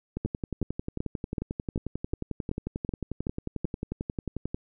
two click trains, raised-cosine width 3 ms, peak -18 / -16 dBFS, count 50 / 10, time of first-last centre 0.17-4.545 / 0.25-3.646 s, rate 11.2 / 2.65 Hz, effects none

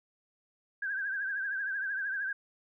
sine tone with vibrato, 1593 Hz, G6, 27 cents sharp, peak -31 dBFS, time 0.82-2.33 s, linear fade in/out 5 ms, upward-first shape triangle, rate 13 Hz, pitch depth 93 cents each way, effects none

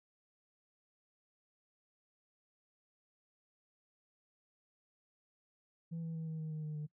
sine tone with pitch steps, 165.9 / 163.62 / 161.36 / 159.14 / 156.95 / 154.79 / 152.66 / 150.56 Hz, E3 / E3 / E3 / D#3 / D#3 / D#3 / D#3 / D3, +11 / -13 / -37 / +39 / +15 / -9 / -33 / +43 cents, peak -36 dBFS, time 5.91-6.87 s, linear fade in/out 20 ms, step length 120 ms, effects noise-tail reverb RT60 0.1 s tail -23 dB re dry + tanh soft clip ceiling -37 dBFS

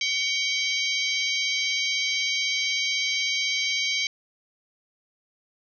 harmonic tone with a mistuned harmonic, 786 Hz, G5, 4 cents sharp, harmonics 3 / 4 / 5 / 6 / 7 / 8, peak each -27 / -29 / -31 / -33 / -34 / -35 dBFS, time 0.01-4.07 s, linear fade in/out 2 ms, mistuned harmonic 3, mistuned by -75 cents, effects none

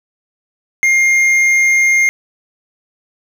triangle tone with hard clipping, 2121 Hz, C7, 23 cents sharp, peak -10 dBFS, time 0.83-2.09 s, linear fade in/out 0 ms, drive 9 dB, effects none

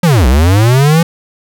square linear two-way sweep, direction down then up, 185 to 58.5 to 171 Hz, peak -6 dBFS, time 0.03-1.03 s, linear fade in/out 5 ms, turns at 0.27 s, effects none

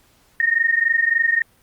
sine tone pair together, 1834.5 / 1858 Hz, A#6 / A#6, -28 / -6 cents, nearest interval unison, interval 22 cents, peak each -18 dBFS, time 0.4-1.42 s, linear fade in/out 2 ms, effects pink hiss -57 dBFS RMS until 1.62 s + Opus 48 kbps

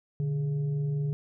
sine tone with frequency modulation, 146.83 Hz, D3, in tune, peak -26 dBFS, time 0.2-1.13 s, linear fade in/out 0 ms, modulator 269 Hz, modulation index 0.35, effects none

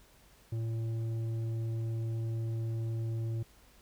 sine tone with tanh clipping, 113.5 Hz, A#2, 46 cents flat, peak -33 dBFS, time 0.52-3.43 s, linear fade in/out 5 ms, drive 8 dB, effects added 50 Hz sine -64 dBFS peak until 3.81 s + pink hiss -62 dBFS RMS until 3.81 s

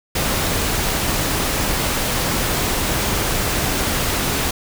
pink noise, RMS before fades -20 dBFS, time 0.15-4.51 s, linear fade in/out 5 ms, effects none

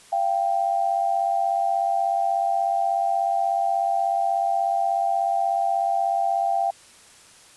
sine tone pair together, 687.5 / 784 Hz, F5 / G5, -27 / 0 cents, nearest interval major second, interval 227 cents, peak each -23 / -22 dBFS, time 0.12-6.71 s, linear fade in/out 10 ms, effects white hiss -50 dBFS RMS until 7.56 s + resampled to 24000 Hz

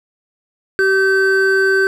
triangle tone pair together, 385.8 / 1542 Hz, G4 / G6, -28 / -29 cents, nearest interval 2 octaves, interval 2399 cents, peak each -12 dBFS, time 0.79-1.87 s, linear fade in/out 0 ms, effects none

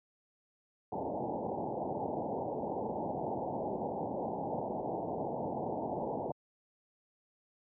white low-pass noise, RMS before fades -36 dBFS, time 0.92-6.32 s, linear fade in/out 5 ms, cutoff 900 Hz, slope 96 dB/octave, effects high-pass 150 Hz 12 dB/octave

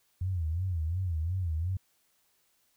sine tone with vibrato, 86 Hz, F2, 26 cents flat, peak -28 dBFS, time 0.21-1.77 s, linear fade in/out 5 ms, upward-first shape sine, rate 2.8 Hz, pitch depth 170 cents each way, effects white hiss -71 dBFS RMS until 2.76 s

